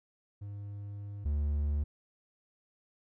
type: tone pair in turn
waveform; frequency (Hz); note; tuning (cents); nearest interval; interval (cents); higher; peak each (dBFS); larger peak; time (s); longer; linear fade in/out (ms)
triangle; 101.6 / 73.14; G#2 / D2; -38 / -7; tritone; 569; first; -37 / -26; second; 0.41-1.25 / 1.25-1.84; first; 10
effects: none